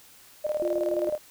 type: tone with tremolo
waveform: sine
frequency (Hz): 605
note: D#5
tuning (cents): -49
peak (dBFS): -23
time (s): 0.44-1.18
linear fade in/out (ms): 10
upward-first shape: square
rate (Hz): 19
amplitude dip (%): 65
type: tone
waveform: sine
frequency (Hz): 349.2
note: F4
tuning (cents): 0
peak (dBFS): -28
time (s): 0.62-1.09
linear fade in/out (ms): 0
effects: white hiss -53 dBFS RMS until 1.3 s